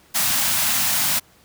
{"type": "band-stop noise", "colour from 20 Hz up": "white", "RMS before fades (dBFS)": -20, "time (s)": [0.14, 1.2], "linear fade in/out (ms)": 20, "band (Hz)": [290, 620], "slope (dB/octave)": 48, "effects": ["pink hiss -54 dBFS RMS until 1.44 s", "high-pass 60 Hz 12 dB/octave"]}